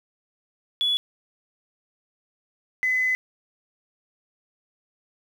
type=tone pair in turn; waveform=sine; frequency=3408 / 2021 Hz; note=G#7 / B6; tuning=+44 / +39 cents; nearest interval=major sixth; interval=905 cents; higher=first; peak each=-19 dBFS; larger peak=neither; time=0.81-0.97 / 2.83-3.15 s; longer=second; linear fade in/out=0 ms; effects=tanh soft clip ceiling -15 dBFS + 8-bit